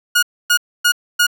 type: tone bursts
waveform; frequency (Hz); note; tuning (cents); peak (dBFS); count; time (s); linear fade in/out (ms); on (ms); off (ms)
sawtooth; 1440; F#6; -47; -7; 4; 0.15-1.268; 10; 77; 270
effects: none